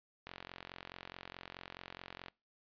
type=click train; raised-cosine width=0.3 ms; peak=-29 dBFS; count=91; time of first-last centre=0.27-2.283 s; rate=44.7 Hz; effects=noise-tail reverb RT60 0.3 s tail -25 dB re dry + resampled to 11025 Hz